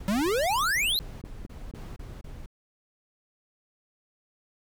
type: noise bursts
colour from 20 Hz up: brown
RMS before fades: -40 dBFS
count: 10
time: 0-2.461 s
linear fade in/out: 5 ms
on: 220 ms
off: 29 ms
type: exponential sweep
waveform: square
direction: up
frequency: 186.5 to 4225 Hz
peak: -24 dBFS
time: 0.08-0.99 s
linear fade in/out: 0 ms
type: clicks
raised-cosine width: 3 ms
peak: -25 dBFS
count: 3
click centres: 1.24 / 1.451 / 1.739 s
effects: none